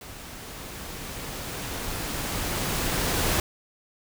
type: noise with level ramp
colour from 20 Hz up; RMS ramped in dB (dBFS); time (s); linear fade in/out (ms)
pink; -42 to -24; 0.01-3.4; 2
effects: none